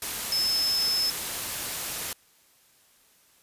sine tone in noise, 5220 Hz, E8, 18 cents flat, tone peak -23 dBFS, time 0.32-1.1 s, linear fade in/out 2 ms, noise white, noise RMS -32 dBFS, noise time 0.02-2.13 s, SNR +6 dB, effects white hiss -61 dBFS RMS until 3.42 s + resampled to 32000 Hz

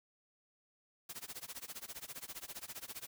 white noise with tremolo, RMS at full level -44 dBFS, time 1.09-3.07 s, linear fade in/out 5 ms, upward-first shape sine, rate 15 Hz, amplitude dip 95%, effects none

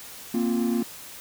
triangle chord, Bb suspended second, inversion none, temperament equal, 233.1 / 261.6 / 349.2 Hz, Bb3 / C4 / F4, 0 / 0 / 0 cents, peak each -21 / -26 / -26 dBFS, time 0.34-0.83 s, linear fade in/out 5 ms, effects tanh soft clip ceiling -14 dBFS + white hiss -42 dBFS RMS until 1.2 s

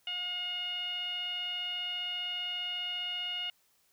10% pulse tone with low-pass filter, 717 Hz, F5, 45 cents sharp, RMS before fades -36 dBFS, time 0.07-3.5 s, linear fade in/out 2 ms, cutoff 2900 Hz, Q 8.7, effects white hiss -70 dBFS RMS until 3.92 s

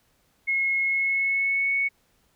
sine tone with pitch glide, 2168 to 2217 Hz, C#7 to C#7, -39 to 0 cents, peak -21 dBFS, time 0.47-1.89 s, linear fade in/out 20 ms, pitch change +39 cents, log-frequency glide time 0.83-1.72 s, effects pink hiss -66 dBFS RMS until 2.35 s

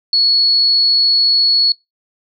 sine tone, 4377 Hz, C#8, 23 cents flat, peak -10 dBFS, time 0.13-1.72 s, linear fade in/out 2 ms, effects noise-tail reverb RT60 0.2 s tail -24 dB re dry

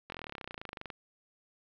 slowing click train, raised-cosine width 0.3 ms, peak -24 dBFS, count 26, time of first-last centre 0.1-0.902 s, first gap 22 ms, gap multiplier 1.03, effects low-pass 4000 Hz 12 dB/octave + 10-bit

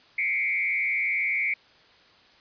sine tone with frequency modulation, 2217 Hz, C#7, in tune, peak -23 dBFS, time 0.18-1.54 s, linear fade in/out 5 ms, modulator 118 Hz, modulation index 1.2, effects white hiss -56 dBFS RMS until 2.4 s + resampled to 11025 Hz

